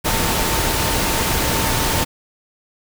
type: tone in noise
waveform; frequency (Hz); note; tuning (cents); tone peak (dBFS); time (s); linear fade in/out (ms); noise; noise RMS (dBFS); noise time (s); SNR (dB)
sine; 900; A5; +39; -28; 0.04-2.05; 20; pink; -19; 0.04-2.05; -12
effects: none

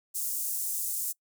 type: high-pass noise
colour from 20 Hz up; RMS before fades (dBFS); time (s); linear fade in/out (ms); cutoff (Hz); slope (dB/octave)
pink; -32; 0.14-1.13; 20; 7800; 24
effects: noise-tail reverb RT60 0.1 s tail -24 dB re dry

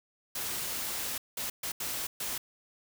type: noise bursts at uneven times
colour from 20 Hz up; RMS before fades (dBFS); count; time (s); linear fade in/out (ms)
white; -35; 5; 0.35-1.18 / 1.37-1.5 / 1.63-1.72 / 1.8-2.07 / 2.2-2.38; 5
effects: none

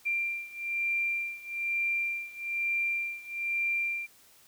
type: beating tone pair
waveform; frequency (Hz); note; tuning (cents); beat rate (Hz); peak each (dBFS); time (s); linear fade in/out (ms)
sine; 2373 / 2374.1; D7 / D7; +17 / +18; 1.1; -31 / -33; 0.05-4.07; 20
effects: white hiss -59 dBFS RMS until 4.47 s

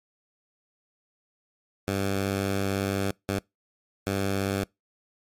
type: tone bursts at uneven times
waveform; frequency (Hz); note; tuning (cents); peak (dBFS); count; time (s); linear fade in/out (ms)
10% pulse; 98; G2; 0; -17; 3; 1.88-3.11 / 3.29-3.39 / 4.07-4.64; 0
effects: noise-tail reverb RT60 0.2 s tail -25 dB re dry + MP3 64 kbps

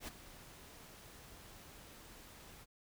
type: noise with ADSR envelope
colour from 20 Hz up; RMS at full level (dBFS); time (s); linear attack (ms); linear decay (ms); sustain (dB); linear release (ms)
pink; -43; 0-2.66; 76; 18; -13; 39
effects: none

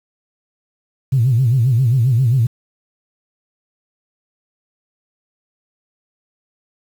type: tone with vibrato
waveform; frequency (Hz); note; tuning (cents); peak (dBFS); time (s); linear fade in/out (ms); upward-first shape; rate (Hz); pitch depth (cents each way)
sine; 123.47; B2; 0; -10; 1.12-2.47; 10; sine; 7.5; 170
effects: tanh soft clip ceiling -6 dBFS + 7-bit

